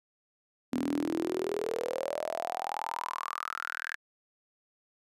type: tone with high-pass filter sweep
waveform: sawtooth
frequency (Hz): 40.8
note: E1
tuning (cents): -17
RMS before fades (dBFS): -34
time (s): 0.72-3.96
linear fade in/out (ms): 10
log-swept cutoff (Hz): 250 to 1700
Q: 9.4
effects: resampled to 32000 Hz